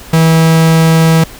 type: tone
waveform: 45% pulse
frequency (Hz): 162.3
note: E3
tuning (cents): -27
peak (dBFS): -5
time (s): 0.13-1.24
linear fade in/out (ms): 5
effects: added 50 Hz sine -38 dBFS peak until 1.39 s + pink hiss -33 dBFS RMS until 1.39 s